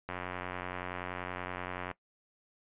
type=click train; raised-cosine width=0.5 ms; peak=-22 dBFS; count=166; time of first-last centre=0.09-1.913 s; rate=90.5 Hz; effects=noise-tail reverb RT60 0.1 s tail -19 dB re dry + resampled to 8000 Hz